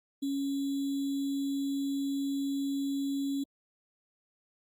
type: tone with sample-and-hold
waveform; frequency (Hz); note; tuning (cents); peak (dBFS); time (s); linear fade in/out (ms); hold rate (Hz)
sine; 277.2; C#4; 0; -29; 0.22-3.44; 10; 3675
effects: Opus 48 kbps